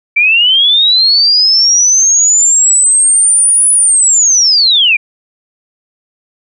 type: linear two-way sweep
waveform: sine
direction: up then down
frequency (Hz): 2311 to 9950 to 2311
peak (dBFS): -5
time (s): 0.16-4.97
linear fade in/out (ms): 10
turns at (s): 3.71
effects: none